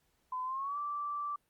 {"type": "tone with pitch glide", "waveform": "sine", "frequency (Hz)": [1016, 1167.1], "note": ["B5", "D6"], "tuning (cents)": [49, -11], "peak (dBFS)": -34, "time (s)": [0.32, 1.36], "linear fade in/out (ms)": 5, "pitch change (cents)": 240, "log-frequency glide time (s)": [0.44, 0.78], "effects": ["pink hiss -75 dBFS RMS until 1.49 s", "Opus 48 kbps"]}